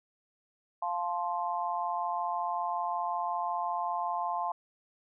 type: chord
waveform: sine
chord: F major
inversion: none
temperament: just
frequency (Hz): 698.5 / 873.1 / 1047.7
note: F5 / A5 / C6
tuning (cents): 0 / -14 / +2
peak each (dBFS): -34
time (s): 0.82-4.52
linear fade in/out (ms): 5
effects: none